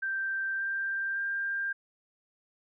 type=tone with pitch steps; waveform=sine; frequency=1568 / 1580.7 / 1593.6 Hz; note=G6 / G6 / G6; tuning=0 / +14 / +28 cents; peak=-29 dBFS; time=0.02-1.73 s; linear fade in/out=10 ms; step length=570 ms; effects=none